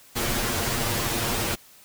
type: noise with comb filter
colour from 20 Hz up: pink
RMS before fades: -26 dBFS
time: 0.15-1.56 s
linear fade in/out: 20 ms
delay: 8.6 ms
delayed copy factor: +0.85
effects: white hiss -52 dBFS RMS until 1.84 s